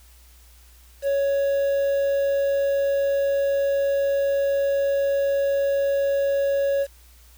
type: tone with quantisation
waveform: triangle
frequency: 556 Hz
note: C#5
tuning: 5 cents sharp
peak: -17 dBFS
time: 1.02-6.87 s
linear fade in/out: 50 ms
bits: 7
effects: added 60 Hz sine -49 dBFS peak until 7.37 s + white hiss -55 dBFS RMS until 7.37 s